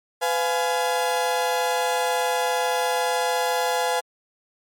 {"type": "chord", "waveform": "35% pulse", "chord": "F diminished", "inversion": "second", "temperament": "just", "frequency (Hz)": [502.9, 698.5, 838.1], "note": ["Cb5", "F5", "Ab5"], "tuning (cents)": [31, 0, 16], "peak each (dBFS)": [-23, -25, -23], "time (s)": [0.21, 4.01], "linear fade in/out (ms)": 20, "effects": ["MP3 64 kbps"]}